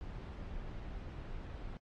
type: noise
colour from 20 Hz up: brown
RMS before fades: -44 dBFS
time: 0.01-1.77 s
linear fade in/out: 0 ms
effects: low-pass 4000 Hz 12 dB/octave + AAC 32 kbps